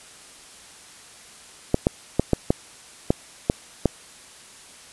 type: clicks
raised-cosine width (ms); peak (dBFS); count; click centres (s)
2; -3; 8; 1.744 / 1.869 / 2.196 / 2.333 / 2.505 / 3.105 / 3.499 / 3.857
effects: white hiss -46 dBFS RMS until 4.92 s + resampled to 24000 Hz